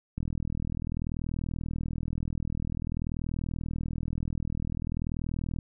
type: click train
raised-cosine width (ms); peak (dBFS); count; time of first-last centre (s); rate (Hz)
5; -20; 220; 0.18-5.587; 40.5
effects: none